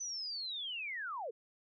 sine linear sweep, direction down, 6080 to 405.6 Hz, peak -38 dBFS, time 0-1.31 s, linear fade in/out 10 ms, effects none

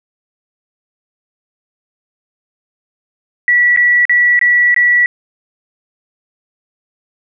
sine tone with dropouts, 1946 Hz, B6, 26 cents flat, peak -7 dBFS, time 3.48-5.06 s, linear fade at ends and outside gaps 1 ms, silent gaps 3.763-3.773 / 4.053-4.095 / 4.392-4.413 / 4.744-4.763 s, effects none

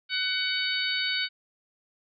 harmonic tone, 749 Hz, F#5, 21 cents sharp, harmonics 2 / 3 / 4 / 5 / 6, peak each -32 / -32 / -32 / -32 / -32 dBFS, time 0.09-1.29 s, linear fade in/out 50 ms, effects none

